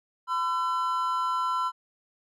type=tone pair together; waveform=triangle; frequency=1011.4 / 1350 Hz; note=B5 / E6; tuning=+41 / +41 cents; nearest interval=perfect fourth; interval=500 cents; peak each=-25 / -27 dBFS; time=0.27-1.72 s; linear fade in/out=50 ms; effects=none